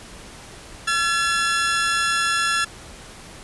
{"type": "tone pair together", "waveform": "sawtooth", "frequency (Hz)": [1355.6, 1708], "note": ["E6", "G#6"], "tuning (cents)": [48, 48], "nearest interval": "major third", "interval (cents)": 400, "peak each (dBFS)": -18, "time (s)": [0.87, 2.65], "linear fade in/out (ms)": 10, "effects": ["pink hiss -41 dBFS RMS until 3.43 s", "resampled to 24000 Hz"]}